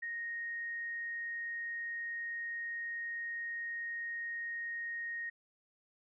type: tone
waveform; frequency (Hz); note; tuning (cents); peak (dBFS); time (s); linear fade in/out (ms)
sine; 1864.7; A#6; 0; -37; 0.02-5.3; 10
effects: none